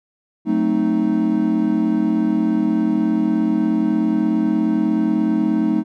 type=chord; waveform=triangle; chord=F# diminished seventh; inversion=none; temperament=equal with one note detuned; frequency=185 / 221.7 / 261.6 / 311.1 Hz; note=F#3 / A3 / C4 / Eb4; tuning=0 / +13 / 0 / 0 cents; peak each=-23 / -17 / -22 / -17 dBFS; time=0.45-5.84 s; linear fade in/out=50 ms; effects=none